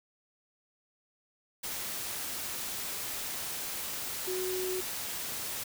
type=tone in noise; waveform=sine; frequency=370 Hz; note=F#4; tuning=in tune; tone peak=-32 dBFS; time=4.27-4.81 s; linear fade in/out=10 ms; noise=white; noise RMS=-37 dBFS; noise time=1.63-5.64 s; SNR=+2 dB; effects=none